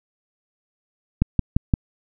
click train, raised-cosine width 5 ms, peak -4 dBFS, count 4, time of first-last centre 1.22-1.738 s, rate 5.79 Hz, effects none

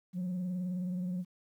sine tone with vibrato, 180.9 Hz, F#3, 39 cents flat, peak -30 dBFS, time 0.13-1.25 s, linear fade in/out 50 ms, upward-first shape sine, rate 19 Hz, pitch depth 46 cents each way, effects tanh soft clip ceiling -31 dBFS + 11-bit

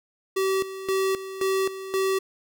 square tone with tremolo, 383.7 Hz, G4, 37 cents flat, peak -22 dBFS, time 0.36-2.19 s, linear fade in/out 10 ms, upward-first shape square, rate 1.9 Hz, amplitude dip 75%, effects none

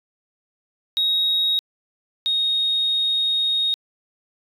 sine tone pair in turn, 3777 / 3731 Hz, A#7 / A#7, +22 / +1 cents, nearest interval unison, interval 21 cents, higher first, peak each -16 / -17 dBFS, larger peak first, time 0.97-1.59 / 2.26-3.74 s, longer second, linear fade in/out 0 ms, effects tanh soft clip ceiling -13 dBFS

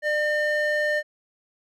triangle ring-modulated tone, 1206 Hz, D6, 46 cents sharp, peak -16 dBFS, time 0.02-1.03 s, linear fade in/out 50 ms, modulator 606 Hz, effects none

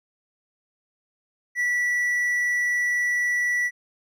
triangle tone, 1954 Hz, B6, 19 cents flat, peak -19 dBFS, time 1.55-3.71 s, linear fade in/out 50 ms, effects none

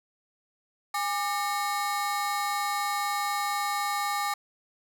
35% pulse ring-modulated tone, 1005 Hz, B5, 30 cents sharp, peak -22 dBFS, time 0.94-4.34 s, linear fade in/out 5 ms, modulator 188 Hz, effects none

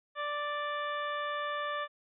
harmonic tone, 587.3 Hz, D5, in tune, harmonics 1 / 2 / 3 / 4 / 5 / 6, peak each -38 / -35 / -39 / -48 / -49 / -46 dBFS, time 0.15-1.88 s, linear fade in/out 50 ms, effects none

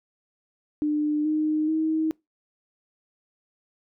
sine tone with pitch steps, 299.7 / 307.9 / 316.4 Hz, D4 / D#4 / D#4, +35 / -18 / +29 cents, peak -21 dBFS, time 0.82-2.11 s, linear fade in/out 0 ms, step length 430 ms, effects noise-tail reverb RT60 0.2 s tail -25 dB re dry

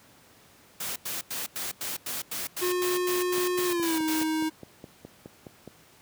white noise bursts, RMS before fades -33 dBFS, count 14, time 0.8-4.236 s, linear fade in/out 5 ms, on 160 ms, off 92 ms
square tone with pitch glide, 360 to 315.2 Hz, F#4 to D#4, -47 to +23 cents, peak -26 dBFS, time 2.61-4.5 s, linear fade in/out 20 ms, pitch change -230 cents, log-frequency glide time 3.65-4.01 s
click train, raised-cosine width 2 ms, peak -27 dBFS, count 12, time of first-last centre 3.38-5.676 s, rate 4.79 Hz
effects pink hiss -56 dBFS RMS until 6.01 s + high-pass 100 Hz 12 dB/octave

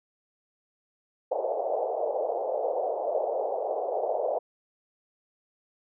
pink band-pass noise, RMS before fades -29 dBFS, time 1.31-4.39 s, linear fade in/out 10 ms, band 460 to 750 Hz, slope 48 dB/octave, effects none

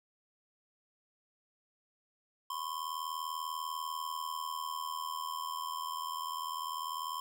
square ring-modulated tone, 1046.5 Hz, C6, in tune, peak -34 dBFS, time 2.5-7.2 s, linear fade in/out 0 ms, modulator 40.1 Hz, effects none

